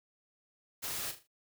white noise with echo, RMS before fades -38 dBFS, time 0.82-1.12 s, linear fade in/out 20 ms, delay 39 ms, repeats 4, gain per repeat -9 dB, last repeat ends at 1.276 s, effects noise-tail reverb RT60 0.1 s tail -26 dB re dry

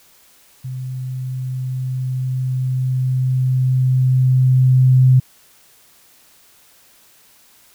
sine tone with level ramp, 128.9 Hz, C3, 26 cents flat, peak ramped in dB -24 to -7 dBFS, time 0.64-5.2 s, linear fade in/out 10 ms, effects white hiss -51 dBFS RMS until 7.74 s

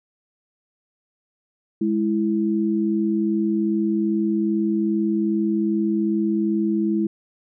sine tone pair together, 207.7 / 330.2 Hz, G#3 / E4, 0 / +3 cents, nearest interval minor sixth, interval 803 cents, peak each -21 dBFS, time 1.81-7.07 s, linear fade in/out 5 ms, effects none

